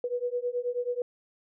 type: beating tone pair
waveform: sine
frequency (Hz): 484.3 / 493.6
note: B4 / B4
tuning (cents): -34 / -1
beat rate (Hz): 9.3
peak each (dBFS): -31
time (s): 0.04-1.02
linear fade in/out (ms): 2
effects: none